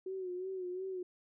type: tone with vibrato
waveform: sine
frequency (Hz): 370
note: F#4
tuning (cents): 0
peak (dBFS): -37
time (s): 0.06-1.03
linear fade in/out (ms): 5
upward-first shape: sine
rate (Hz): 2.8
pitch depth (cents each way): 58
effects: none